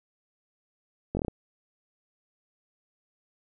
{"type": "slowing click train", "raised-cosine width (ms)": 2, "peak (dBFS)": -16, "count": 6, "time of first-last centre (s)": [1.15, 1.282], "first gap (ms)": 20, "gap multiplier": 1.14, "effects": []}